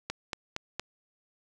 click train, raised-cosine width 0.2 ms, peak -15 dBFS, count 4, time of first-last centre 0.1-0.796 s, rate 4.31 Hz, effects none

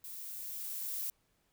violet noise with level ramp, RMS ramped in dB -46 to -37 dBFS, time 0.04-1.1 s, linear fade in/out 2 ms, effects pink hiss -75 dBFS RMS until 1.52 s

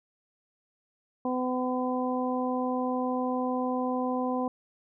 harmonic tone, 253 Hz, B3, 42 cents sharp, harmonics 1 / 2 / 3 / 4, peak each -29 / -32 / -34 / -35 dBFS, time 1.25-4.48 s, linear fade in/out 2 ms, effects none

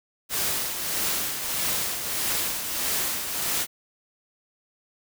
white noise with tremolo, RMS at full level -25 dBFS, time 0.29-3.67 s, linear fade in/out 50 ms, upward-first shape triangle, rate 1.6 Hz, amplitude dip 55%, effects none

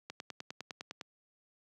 click train, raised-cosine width 0.2 ms, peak -24 dBFS, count 10, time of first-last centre 0.1-1.012 s, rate 9.87 Hz, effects high-pass 150 Hz 12 dB/octave

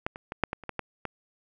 clicks, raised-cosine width 0.5 ms, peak -13 / -24 / -19 / -7 / -16 / -29 / -18 / -15 / -17 dBFS, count 9, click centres 0.065 / 0.159 / 0.321 / 0.437 / 0.531 / 0.637 / 0.693 / 0.793 / 1.053 s, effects none

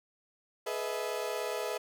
35% pulse chord, E major seventh, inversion first, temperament equal with one note detuned, 424 / 493.9 / 622.3 / 659.3 Hz, G#4 / B4 / D#5 / E5, +36 / 0 / 0 / 0 cents, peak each -36 / -36 / -38 / -38 dBFS, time 0.66-1.78 s, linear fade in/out 10 ms, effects none

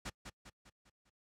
pink noise with echo, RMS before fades -41 dBFS, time 0.05-0.1 s, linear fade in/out 10 ms, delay 200 ms, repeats 5, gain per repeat -6 dB, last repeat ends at 1.1 s, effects noise-tail reverb RT60 0.1 s tail -25 dB re dry + low-pass 8000 Hz 12 dB/octave

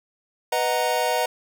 square chord, B major seventh, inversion none, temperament equal, 493.9 / 622.3 / 740 / 932.3 Hz, B4 / D#5 / F#5 / A#5, 0 / 0 / 0 / 0 cents, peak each -27 dBFS, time 0.52-1.26 s, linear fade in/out 5 ms, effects none

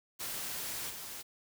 white noise with level steps, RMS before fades -39 / -44 dBFS, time 0.19-1.23 s, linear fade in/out 20 ms, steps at 0.89 s, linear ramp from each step 20 ms, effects none

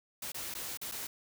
white noise with dropouts, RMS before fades -40 dBFS, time 0.22-1.07 s, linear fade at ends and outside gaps 5 ms, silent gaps 0.32-0.344 / 0.541-0.549 / 0.773-0.814 / 0.915-0.92 s, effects none

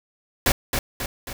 pink noise with echo, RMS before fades -18 dBFS, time 0.46-0.52 s, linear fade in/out 2 ms, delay 270 ms, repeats 3, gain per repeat -5 dB, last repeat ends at 1.33 s, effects none

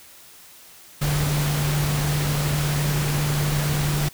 sine tone in noise, 146.83 Hz, D3, in tune, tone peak -21 dBFS, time 1.01-4.09 s, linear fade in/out 10 ms, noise pink, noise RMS -27 dBFS, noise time 1.01-4.09 s, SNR +3 dB, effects white hiss -47 dBFS RMS until 4.13 s

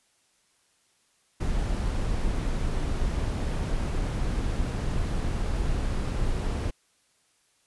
brown noise, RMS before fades -27 dBFS, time 1.4-6.71 s, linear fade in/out 10 ms, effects white hiss -67 dBFS RMS until 7.66 s + resampled to 24000 Hz

